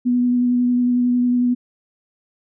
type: tone with vibrato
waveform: sine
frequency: 245.7 Hz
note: B3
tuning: 9 cents flat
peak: -14 dBFS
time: 0.05-1.55 s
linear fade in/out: 20 ms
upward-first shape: sine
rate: 11 Hz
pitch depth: 13 cents each way
effects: none